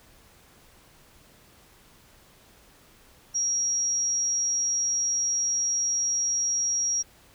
sine tone, 5660 Hz, F8, 22 cents sharp, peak -23 dBFS, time 3.34-7.03 s, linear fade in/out 20 ms, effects pink hiss -56 dBFS RMS until 7.34 s

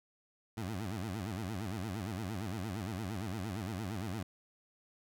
20% pulse tone with vibrato, 100.8 Hz, G2, 49 cents sharp, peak -32 dBFS, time 0.57-4.23 s, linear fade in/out 5 ms, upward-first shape sine, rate 8.7 Hz, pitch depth 230 cents each way, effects none

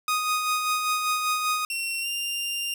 sawtooth tone with tremolo, 1244.5 Hz, D#6, in tune, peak -18 dBFS, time 0.08-1.65 s, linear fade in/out 2 ms, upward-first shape sine, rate 5.1 Hz, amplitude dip 40%
sawtooth tone with pitch glide, 2726 to 2791 Hz, F7 to F7, -43 to -2 cents, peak -24 dBFS, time 1.7-2.74 s, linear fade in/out 2 ms, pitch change +41 cents, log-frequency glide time 2.01-2.07 s
effects none

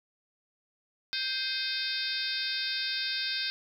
harmonic tone with a mistuned harmonic, 523.3 Hz, C5, in tune, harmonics 3 / 4 / 5 / 6 / 7 / 8 / 9 / 10, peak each -37 / -43 / -39 / -44 / -35 / -39 / -35 / -40 dBFS, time 1.13-3.5 s, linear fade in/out 0 ms, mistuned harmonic 5, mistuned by -56 cents, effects 10-bit

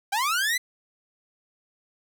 sawtooth linear sweep, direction up, 757 to 2045 Hz, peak -19 dBFS, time 0.12-0.58 s, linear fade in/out 10 ms, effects none

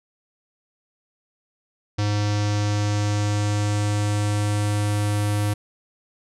square tone with low-pass filter sweep, 103.83 Hz, G#2, in tune, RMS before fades -22 dBFS, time 1.98-5.54 s, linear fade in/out 10 ms, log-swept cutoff 5400 to 11000 Hz, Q 2.2, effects none

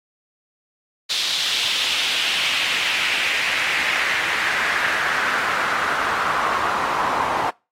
pink noise with band-pass filter sweep, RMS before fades -22 dBFS, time 1.09-7.51 s, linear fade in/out 20 ms, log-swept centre 3900 to 930 Hz, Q 2.6, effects noise-tail reverb RT60 0.3 s tail -26 dB re dry + AAC 48 kbps

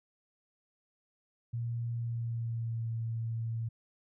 sine tone with pitch glide, 117.6 to 114.12 Hz, A#2 to A#2, +16 to -36 cents, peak -32 dBFS, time 1.53-3.69 s, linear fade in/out 10 ms, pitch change -52 cents, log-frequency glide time 1.93-2.9 s, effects none

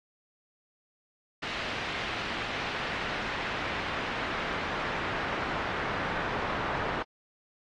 brown noise with band-pass filter sweep, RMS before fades -33 dBFS, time 1.42-7.03 s, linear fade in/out 10 ms, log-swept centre 2800 to 1300 Hz, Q 0.95, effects low-pass 5000 Hz 12 dB/octave + AAC 48 kbps

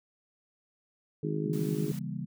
harmonic tone, 52.1 Hz, G#1, 6 cents sharp, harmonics 3 / 4 / 5 / 6 / 7 / 8, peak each -32 / -39 / -41 / -36 / -40 / -36 dBFS, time 1.23-1.92 s, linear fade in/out 5 ms
sine chord, C# diminished seventh, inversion none, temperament just, 138.59 / 166.31 / 199.57 / 239.5 Hz, C#3 / E3 / G3 / Bb3, 0 / +16 / +31 / +47 cents, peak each -38 / -38 / -38 / -42 dBFS, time 1.44-2.26 s, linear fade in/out 20 ms
white high-pass noise, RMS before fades -49 dBFS, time 1.53-1.99 s, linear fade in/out 2 ms, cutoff 160 Hz, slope 48 dB/octave
effects none

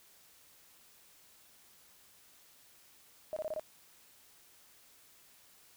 sine tone bursts, 622.3 Hz, D#5, in tune, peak -34 dBFS, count 5, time 3.33-3.596 s, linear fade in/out 0 ms, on 34 ms, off 24 ms, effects white hiss -62 dBFS RMS until 5.76 s

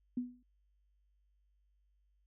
sine tone with exponential decay, 246.9 Hz, B3, in tune, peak -30 dBFS, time 0.17-0.43 s, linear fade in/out 5 ms, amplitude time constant 56 ms, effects added 50 Hz sine -70 dBFS peak until 2.26 s

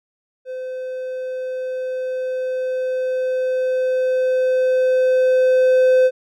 triangle tone with level ramp, 513 Hz, C5, 34 cents flat, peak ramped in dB -24 to -8 dBFS, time 0.45-6.11 s, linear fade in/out 50 ms, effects none

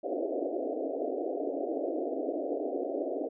pink band-pass noise, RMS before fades -33 dBFS, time 0.03-3.29 s, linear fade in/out 20 ms, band 270 to 710 Hz, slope 96 dB/octave, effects none

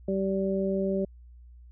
harmonic tone, 193.4 Hz, G3, 23 cents flat, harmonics 1 / 2 / 3, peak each -28 / -29 / -31 dBFS, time 0.08-1.05 s, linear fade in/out 5 ms, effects added 60 Hz sine -47 dBFS peak until 1.71 s

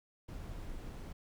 brown noise, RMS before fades -44 dBFS, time 0.28-1.13 s, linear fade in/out 10 ms, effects none

